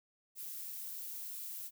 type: noise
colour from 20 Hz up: violet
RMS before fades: -44 dBFS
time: 0.35-1.71 s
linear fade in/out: 50 ms
effects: none